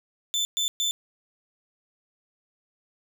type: tone bursts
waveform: 30% pulse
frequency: 3529 Hz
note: A7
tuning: 4 cents sharp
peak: -21 dBFS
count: 3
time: 0.34-0.91 s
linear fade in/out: 0 ms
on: 110 ms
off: 120 ms
effects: none